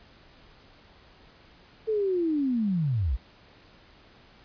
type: linear sweep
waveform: sine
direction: down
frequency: 447.6 to 50.7 Hz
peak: -23 dBFS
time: 1.87-3.17 s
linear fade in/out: 20 ms
effects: pink hiss -55 dBFS RMS until 4.44 s + resampled to 11025 Hz